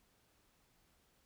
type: silence
effects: pink hiss -73 dBFS RMS until 1.25 s